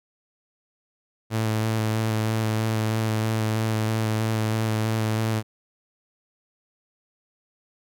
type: tone with vibrato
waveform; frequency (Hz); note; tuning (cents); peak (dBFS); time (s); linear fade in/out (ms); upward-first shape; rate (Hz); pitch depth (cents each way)
sawtooth; 110.2; A2; +3; -18; 1.3-5.43; 50; square; 3.1; 14
effects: none